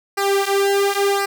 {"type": "tone with flanger", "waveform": "sawtooth", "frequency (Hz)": 397.6, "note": "G4", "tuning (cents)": 25, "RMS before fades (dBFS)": -18, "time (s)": [0.17, 1.26], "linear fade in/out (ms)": 10, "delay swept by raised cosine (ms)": [0.29, 4.19], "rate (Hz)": 0.94, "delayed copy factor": -0.95, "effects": []}